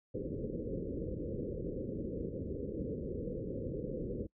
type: low-pass noise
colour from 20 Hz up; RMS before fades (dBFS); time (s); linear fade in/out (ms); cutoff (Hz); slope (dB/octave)
white; -39; 0.14-4.27; 10; 530; 96
effects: noise-tail reverb RT60 0.1 s tail -24 dB re dry